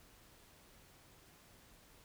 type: silence
effects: pink hiss -63 dBFS RMS until 2.04 s